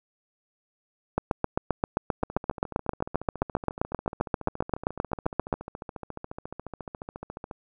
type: two click trains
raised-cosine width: 1 ms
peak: -9 / -22 dBFS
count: 34 / 76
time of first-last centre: 1.18-5.528 / 2.23-7.512 s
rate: 7.59 / 14.2 Hz
effects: none